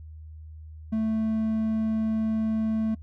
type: tone with hard clipping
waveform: triangle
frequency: 220.2 Hz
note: A3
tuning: 2 cents sharp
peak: -24 dBFS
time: 0.92-2.95 s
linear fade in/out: 10 ms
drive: 6 dB
effects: noise-tail reverb RT60 0.1 s tail -23 dB re dry + added 78 Hz sine -40 dBFS peak until 3.02 s